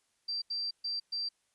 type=tone bursts at uneven times; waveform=sine; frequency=4699 Hz; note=D8; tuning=in tune; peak=-32 dBFS; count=4; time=0.28-0.42 / 0.5-0.71 / 0.84-1 / 1.12-1.29 s; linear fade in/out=10 ms; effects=white hiss -75 dBFS RMS until 1.54 s + resampled to 24000 Hz